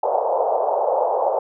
pink band-pass noise, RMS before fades -20 dBFS, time 0.03-1.39 s, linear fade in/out 5 ms, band 490 to 890 Hz, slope 48 dB/octave, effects none

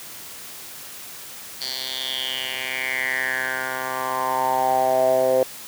10% pulse tone with band-pass filter sweep, 130 Hz, C3, 11 cents flat, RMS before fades -23 dBFS, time 1.61-5.43 s, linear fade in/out 2 ms, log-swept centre 4500 to 530 Hz, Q 6, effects white hiss -38 dBFS RMS until 5.67 s + high-pass 80 Hz 12 dB/octave

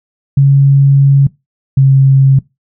sine tone pair in turn, 138.59 / 135.27 Hz, C#3 / C#3, 0 / -42 cents, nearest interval unison, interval 42 cents, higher first, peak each -3 dBFS, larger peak neither, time 0.37-1.27 / 1.77-2.39 s, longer first, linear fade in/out 5 ms, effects noise-tail reverb RT60 0.2 s tail -21 dB re dry

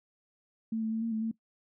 sine tone with pitch steps, 223.4 / 220.8 / 223.2 / 228.9 / 219.4 / 224.6 Hz, A3 / A3 / A3 / A#3 / A3 / A3, +27 / +6 / +25 / -31 / -5 / +36 cents, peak -29 dBFS, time 0.72-1.314 s, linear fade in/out 5 ms, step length 99 ms, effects noise-tail reverb RT60 0.1 s tail -19 dB re dry

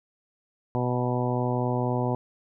harmonic tone with a mistuned harmonic, 124 Hz, B2, 7 cents sharp, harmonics 1 / 2 / 3 / 4 / 5 / 6 / 7 / 8, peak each -27 / -30 / -32 / -33 / -34 / -35 / -35 / -36 dBFS, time 0.75-2.15 s, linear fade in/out 0 ms, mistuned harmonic 8, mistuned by -23 cents, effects none

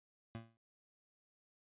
25% pulse tone with exponential decay, 114 Hz, A#2, 38 cents flat, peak -37 dBFS, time 0.35-0.57 s, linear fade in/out 0 ms, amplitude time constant 47 ms, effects high-pass 60 Hz 12 dB/octave + resampled to 8000 Hz

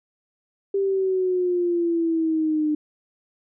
sine exponential sweep, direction down, 396.5 to 300.8 Hz, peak -19 dBFS, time 0.74-2.75 s, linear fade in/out 5 ms, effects none

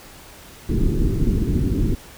pink low-pass noise, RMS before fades -19 dBFS, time 0.69-1.95 s, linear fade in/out 2 ms, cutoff 390 Hz, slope 48 dB/octave, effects pink hiss -43 dBFS RMS until 2.17 s

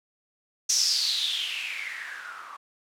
violet noise with low-pass filter sweep, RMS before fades -29 dBFS, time 0.69-2.57 s, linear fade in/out 10 ms, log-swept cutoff 6000 to 1100 Hz, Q 7.5, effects none

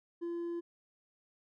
sine tone with hard clipping, 341.8 Hz, F4, 37 cents flat, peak -36 dBFS, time 0.21-0.61 s, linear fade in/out 20 ms, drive 2 dB, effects none

